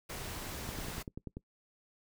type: noise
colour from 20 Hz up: pink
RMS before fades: -42 dBFS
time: 0.09-1.03 s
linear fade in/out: 10 ms
type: click train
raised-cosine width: 3 ms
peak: -28 dBFS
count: 8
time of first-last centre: 0.69-1.37 s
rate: 10.3 Hz
effects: noise-tail reverb RT60 0.1 s tail -21 dB re dry